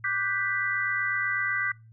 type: chord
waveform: sine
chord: G major seventh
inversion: second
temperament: equal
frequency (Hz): 1174.7 / 1480 / 1568 / 1975.5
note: D6 / F#6 / G6 / B6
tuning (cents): 0 / 0 / 0 / 0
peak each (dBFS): -34 / -34 / -30 / -28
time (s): 0.04-1.72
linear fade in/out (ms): 5
effects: noise-tail reverb RT60 0.3 s tail -26 dB re dry + added 112 Hz sine -49 dBFS peak until 1.92 s